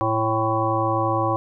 harmonic tone with a mistuned harmonic, 111.4 Hz, A2, 22 cents sharp, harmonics 1 / 3 / 5 / 7 / 9 / 10, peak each -26 / -26 / -26 / -26 / -26 / -26 dBFS, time 0.01-1.36 s, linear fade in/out 0 ms, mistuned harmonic 5, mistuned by -20 cents, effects none

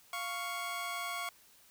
20% pulse tone pair together, 698.5 / 1109.5 Hz, F5 / C#6, 0 / +1 cents, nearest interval minor sixth, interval 801 cents, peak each -36 / -33 dBFS, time 0.13-1.29 s, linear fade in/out 2 ms, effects white hiss -62 dBFS RMS until 1.7 s

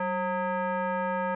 sine tone with frequency modulation, 190.6 Hz, G3, 48 cents flat, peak -26 dBFS, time 0-1.35 s, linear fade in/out 5 ms, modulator 726 Hz, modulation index 1.7, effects none

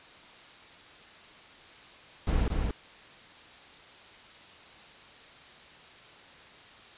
brown noise with echo, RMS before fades -26 dBFS, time 2.27-2.48 s, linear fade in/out 2 ms, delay 230 ms, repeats 1, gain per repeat -3 dB, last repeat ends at 2.71 s, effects white hiss -51 dBFS RMS until 6.97 s + resampled to 8000 Hz

